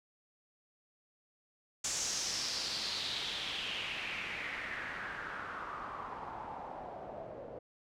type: noise with low-pass filter sweep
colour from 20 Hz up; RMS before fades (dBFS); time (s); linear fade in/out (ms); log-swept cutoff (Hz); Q
white; -40; 1.84-7.59; 5; 6900 to 540; 3.8
effects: none